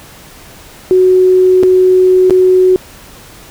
sine tone with dropouts, 370 Hz, F#4, in tune, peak -4 dBFS, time 0.91-2.76 s, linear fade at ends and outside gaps 0 ms, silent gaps 1.629-1.634 / 2.298-2.307 s, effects pink hiss -36 dBFS RMS until 3.5 s

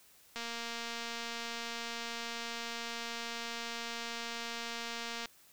click train, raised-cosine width 0.2 ms, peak -23 dBFS, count 1142, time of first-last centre 0.36-5.257 s, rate 233 Hz, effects white hiss -62 dBFS RMS until 5.52 s

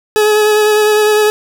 40% pulse tone with vibrato, 424.1 Hz, G#4, 36 cents sharp, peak -7 dBFS, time 0.16-1.3 s, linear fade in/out 0 ms, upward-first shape sine, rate 9.9 Hz, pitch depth 18 cents each way, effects none

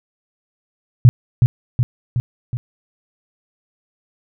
sine tone with echo, 121.8 Hz, B2, 24 cents flat, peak -3 dBFS, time 1.05-1.09 s, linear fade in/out 0 ms, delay 370 ms, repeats 4, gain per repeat -4 dB, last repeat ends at 2.57 s, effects none

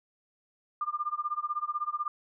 sine tone with tremolo, 1200 Hz, D6, 37 cents sharp, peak -26 dBFS, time 0.81-2.08 s, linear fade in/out 2 ms, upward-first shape sine, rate 16 Hz, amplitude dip 95%, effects none

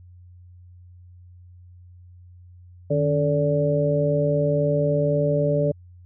sine tone cluster, 151.3 / 281.5 / 438.1 / 580 Hz, D#3 / C#4 / A4 / D5, -48 / +27 / -7 / -22 cents, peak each -22 / -29 / -25 / -22 dBFS, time 2.9-5.72 s, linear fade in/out 10 ms, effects added 89 Hz sine -44 dBFS peak until 6.05 s

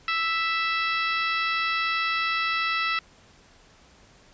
harmonic tone, 659.3 Hz, E5, in tune, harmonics 2 / 3 / 4 / 5 / 6 / 7 / 8, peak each -27 / -29 / -29 / -36 / -35 / -40 / -39 dBFS, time 0.08-2.99 s, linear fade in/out 2 ms, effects pink hiss -55 dBFS RMS until 4.33 s + resampled to 16000 Hz

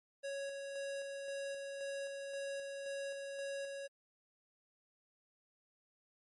square tone with tremolo, 554.4 Hz, C#5, in tune, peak -40 dBFS, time 0.23-3.88 s, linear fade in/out 20 ms, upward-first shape square, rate 1.9 Hz, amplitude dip 30%, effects MP3 48 kbps

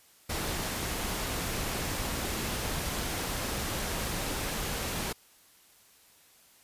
pink noise, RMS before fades -33 dBFS, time 0.29-5.13 s, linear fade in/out 10 ms, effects white hiss -60 dBFS RMS until 6.63 s + resampled to 32000 Hz

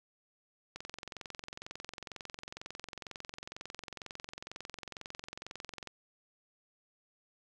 click train, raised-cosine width 0.2 ms, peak -25 dBFS, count 114, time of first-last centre 0.76-5.873 s, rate 22.1 Hz, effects none

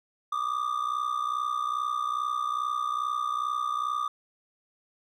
triangle ring-modulated tone, 1196 Hz, D6, 31 cents sharp, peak -22 dBFS, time 0.32-4.08 s, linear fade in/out 5 ms, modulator 31.2 Hz, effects none

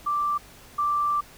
sine tone pair in turn, 1174.7 / 1174.7 Hz, D6 / D6, 0 / 0 cents, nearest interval unison, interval 0 cents, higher neither, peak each -22 / -21 dBFS, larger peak second, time 0.06-0.38 / 0.78-1.21 s, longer second, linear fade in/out 10 ms, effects pink hiss -49 dBFS RMS until 1.37 s

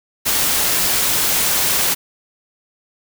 white noise, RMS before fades -17 dBFS, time 0.25-1.95 s, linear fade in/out 20 ms, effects none

